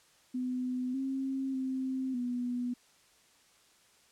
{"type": "tone with pitch steps", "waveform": "sine", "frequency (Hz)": [252.3, 267.5, 261.8, 245.3], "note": ["B3", "C4", "C4", "B3"], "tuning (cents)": [37, 38, 1, -12], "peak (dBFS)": -31, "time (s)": [0.34, 2.74], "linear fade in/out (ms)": 10, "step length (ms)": 600, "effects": ["white hiss -64 dBFS RMS until 4.11 s", "low-pass 9000 Hz 12 dB/octave"]}